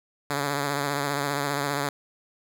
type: tone with vibrato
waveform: 5% pulse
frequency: 142.4 Hz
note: C#3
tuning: 47 cents sharp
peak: -14 dBFS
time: 0.3-1.89 s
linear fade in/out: 2 ms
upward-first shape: triangle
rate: 15 Hz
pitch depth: 56 cents each way
effects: none